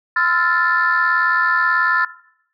sine chord, F major seventh, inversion second, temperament equal with one note detuned, 1026.2 / 1318.5 / 1396.9 / 1760 Hz, C6 / E6 / F6 / A6, -34 / 0 / 0 / 0 cents, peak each -22 / -21 / -18 / -16 dBFS, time 0.16-2.05 s, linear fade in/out 5 ms, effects noise-tail reverb RT60 0.7 s tail -18 dB re dry + tanh soft clip ceiling -7 dBFS

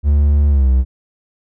triangle tone with pitch glide, 72.6 to 64.31 Hz, D2 to C2, -19 to -29 cents, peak -7 dBFS, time 0.03-0.85 s, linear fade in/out 50 ms, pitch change -210 cents, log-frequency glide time 0.49-0.7 s, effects none

